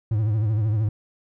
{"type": "tone with vibrato", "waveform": "triangle", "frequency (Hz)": 107.8, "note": "A2", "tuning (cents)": -35, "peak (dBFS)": -17, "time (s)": [0.11, 0.89], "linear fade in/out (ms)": 5, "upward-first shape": "triangle", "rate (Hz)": 13, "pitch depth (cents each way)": 110, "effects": []}